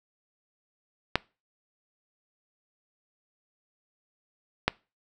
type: clicks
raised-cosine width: 0.3 ms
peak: -5 dBFS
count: 2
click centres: 1.156 / 4.68 s
effects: noise-tail reverb RT60 0.3 s tail -23 dB re dry